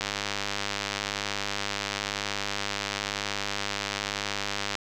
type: click train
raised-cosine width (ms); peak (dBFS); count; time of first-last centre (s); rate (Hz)
0.2; -11; 480; 0.01-4.753; 101
effects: none